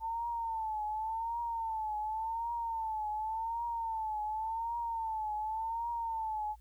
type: tone with vibrato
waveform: sine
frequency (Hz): 893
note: A5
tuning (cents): +25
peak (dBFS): -33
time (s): 0-6.56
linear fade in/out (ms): 50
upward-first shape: triangle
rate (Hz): 0.89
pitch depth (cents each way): 100
effects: added 56 Hz sine -54 dBFS peak until 6.6 s + white hiss -74 dBFS RMS until 6.6 s